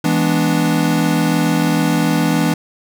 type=chord; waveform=square; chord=E dominant seventh; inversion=none; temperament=equal; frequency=164.81 / 207.7 / 246.9 / 293.7 Hz; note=E3 / G#3 / B3 / D4; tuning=0 / 0 / 0 / 0 cents; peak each=-18 / -22 / -21 / -19 dBFS; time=0.04-2.54 s; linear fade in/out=5 ms; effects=none